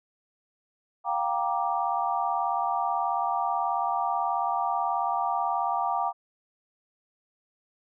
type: chord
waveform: sine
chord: G minor seventh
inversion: third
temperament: just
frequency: 705.6 / 784 / 940.8 / 1176 Hz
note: F5 / G5 / Bb5 / D6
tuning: +18 / 0 / +16 / +2 cents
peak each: -30 / -29 / -30 / -31 dBFS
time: 1.04-6.13 s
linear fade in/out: 50 ms
effects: none